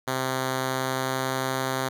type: tone with pitch glide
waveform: 5% pulse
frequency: 130.81 to 131.57 Hz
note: C3 to C3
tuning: 0 to +10 cents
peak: -14 dBFS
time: 0.07-1.89 s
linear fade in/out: 10 ms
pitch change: +10 cents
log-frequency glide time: 0.53-1.52 s
effects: none